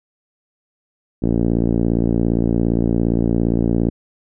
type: tone with low-pass filter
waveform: 5% pulse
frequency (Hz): 57.4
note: A#1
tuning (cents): -26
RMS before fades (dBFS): -17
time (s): 1.22-3.9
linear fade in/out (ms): 10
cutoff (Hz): 280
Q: 1.3
effects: none

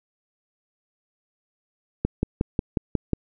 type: click train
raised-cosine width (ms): 3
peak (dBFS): -8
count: 7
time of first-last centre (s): 2.05-3.133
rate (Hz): 5.54
effects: none

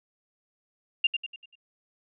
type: tone with echo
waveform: sine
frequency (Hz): 2794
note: F7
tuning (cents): 0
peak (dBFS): -18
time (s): 1.04-1.07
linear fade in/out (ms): 5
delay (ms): 97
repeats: 5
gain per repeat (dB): -7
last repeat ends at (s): 1.555
effects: none

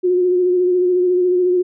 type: tone with vibrato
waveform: sine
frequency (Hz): 361.1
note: F#4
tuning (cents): -42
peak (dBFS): -12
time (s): 0.03-1.63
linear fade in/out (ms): 20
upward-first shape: sine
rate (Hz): 14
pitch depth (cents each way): 30
effects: none

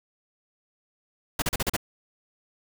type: noise bursts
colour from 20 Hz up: pink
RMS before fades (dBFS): -25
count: 6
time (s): 1.39-1.766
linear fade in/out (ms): 5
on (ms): 31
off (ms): 38
effects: none

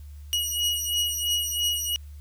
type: beating tone pair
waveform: sawtooth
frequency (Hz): 2900 / 2903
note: F#7 / F#7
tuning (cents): -35 / -34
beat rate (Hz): 3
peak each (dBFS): -24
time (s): 0.33-1.96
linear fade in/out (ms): 0
effects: added 73 Hz sine -39 dBFS peak until 2.2 s + white hiss -61 dBFS RMS until 2.2 s

